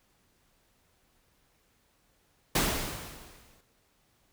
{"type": "noise with exponential decay", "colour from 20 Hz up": "pink", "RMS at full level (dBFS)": -24, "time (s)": [2.55, 3.61], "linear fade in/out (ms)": 5, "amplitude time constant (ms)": 230, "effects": ["pink hiss -69 dBFS RMS until 4.32 s"]}